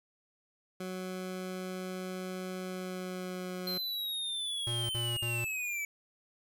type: tone with pitch glide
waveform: 20% pulse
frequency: 185 to 182.45 Hz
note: F#3 to F#3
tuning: 0 to -24 cents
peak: -32 dBFS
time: 0.8-3.78 s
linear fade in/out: 5 ms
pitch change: -24 cents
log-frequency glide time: 2.59-3.55 s
type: linear sweep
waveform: square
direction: down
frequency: 4154 to 2283 Hz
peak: -34 dBFS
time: 3.67-5.85 s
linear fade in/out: 2 ms
type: tone bursts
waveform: square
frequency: 118.2 Hz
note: A#2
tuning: 24 cents sharp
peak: -35 dBFS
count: 3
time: 4.67-5.444 s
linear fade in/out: 0 ms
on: 220 ms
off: 57 ms
effects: none